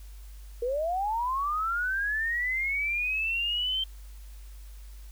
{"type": "linear sweep", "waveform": "sine", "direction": "up", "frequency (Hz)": [461, 3136], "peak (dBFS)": -26, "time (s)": [0.62, 3.84], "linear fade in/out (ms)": 5, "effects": ["added 50 Hz sine -42 dBFS peak until 5.11 s", "white hiss -58 dBFS RMS until 5.11 s"]}